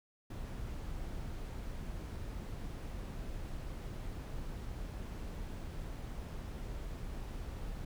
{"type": "noise", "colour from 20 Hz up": "brown", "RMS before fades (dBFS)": -42, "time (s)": [0.3, 7.85], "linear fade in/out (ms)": 5, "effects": []}